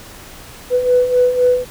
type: beating tone pair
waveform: sine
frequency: 493.9 / 497.8 Hz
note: B4 / B4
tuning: 0 / +14 cents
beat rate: 3.9 Hz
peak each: -17 / -11 dBFS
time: 0.7-1.65 s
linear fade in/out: 50 ms
effects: tanh soft clip ceiling -3 dBFS + pink hiss -37 dBFS RMS until 1.7 s